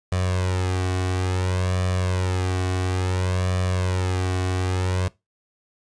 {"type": "tone with flanger", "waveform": "sawtooth", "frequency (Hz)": 92, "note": "F#2", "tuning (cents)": -9, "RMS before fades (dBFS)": -23, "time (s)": [0.12, 5.08], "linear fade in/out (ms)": 0, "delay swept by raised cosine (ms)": [1.7, 2.7], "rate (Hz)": 0.58, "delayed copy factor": 0.7, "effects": ["noise-tail reverb RT60 0.2 s tail -20 dB re dry", "resampled to 22050 Hz"]}